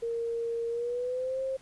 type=tone with pitch glide; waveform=sine; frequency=464.3 to 530.3 Hz; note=A#4 to C5; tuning=-7 to +23 cents; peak=-29 dBFS; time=0.02-1.57 s; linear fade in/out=10 ms; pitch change=+230 cents; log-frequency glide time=0.69-1.41 s; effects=pink hiss -58 dBFS RMS until 1.61 s + resampled to 24000 Hz